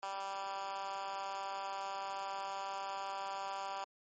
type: tone with high-pass filter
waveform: 10% pulse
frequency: 195.4 Hz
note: G3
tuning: 5 cents flat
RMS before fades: -41 dBFS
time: 0.03-3.84 s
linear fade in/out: 0 ms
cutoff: 830 Hz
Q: 2.2
effects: low-pass 10000 Hz 12 dB/octave + MP3 32 kbps